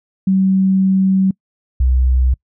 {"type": "tone pair in turn", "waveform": "sine", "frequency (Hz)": [190.7, 63.64], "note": ["G3", "C2"], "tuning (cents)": [-47, -47], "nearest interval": "octave + perfect fifth", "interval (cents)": 1900, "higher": "first", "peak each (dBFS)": -10, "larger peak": "neither", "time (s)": [[0.27, 1.31], [1.8, 2.34]], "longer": "first", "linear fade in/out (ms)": 5, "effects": ["noise-tail reverb RT60 0.1 s tail -26 dB re dry"]}